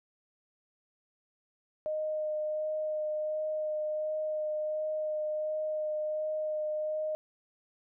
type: tone with vibrato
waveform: sine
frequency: 615 Hz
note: D#5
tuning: 20 cents flat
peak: -30 dBFS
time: 1.86-7.15 s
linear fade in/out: 0 ms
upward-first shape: sine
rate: 1.4 Hz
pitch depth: 11 cents each way
effects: none